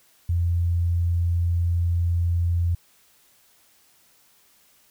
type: tone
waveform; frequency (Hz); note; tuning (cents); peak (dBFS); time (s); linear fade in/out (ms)
sine; 86; F2; -26; -19; 0.29-2.75; 5
effects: white hiss -59 dBFS RMS until 4.9 s